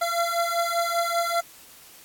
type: beating tone pair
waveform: 25% pulse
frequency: 680 / 685.1 Hz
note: F5 / F5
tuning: -46 / -33 cents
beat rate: 5.1 Hz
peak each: -22 dBFS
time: 0.01-1.41 s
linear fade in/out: 10 ms
effects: white hiss -49 dBFS RMS until 2.04 s + AAC 64 kbps